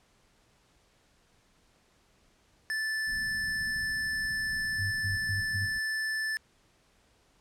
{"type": "tone", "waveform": "square", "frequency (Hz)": 1754, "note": "A6", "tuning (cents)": -6, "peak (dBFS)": -30, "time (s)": [2.7, 6.37], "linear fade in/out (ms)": 0}
{"type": "low-pass noise", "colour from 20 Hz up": "pink", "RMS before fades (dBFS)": -46, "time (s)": [3.07, 5.79], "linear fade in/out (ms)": 10, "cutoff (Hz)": 260, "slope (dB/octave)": 96}
{"type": "tone bursts", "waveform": "sine", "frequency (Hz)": 98, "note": "G2", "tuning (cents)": 0, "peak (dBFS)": -31, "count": 4, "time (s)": [4.78, 5.67], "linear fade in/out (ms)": 20, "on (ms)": 140, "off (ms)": 110}
{"effects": ["pink hiss -66 dBFS RMS until 7.4 s", "low-pass 9000 Hz 12 dB/octave"]}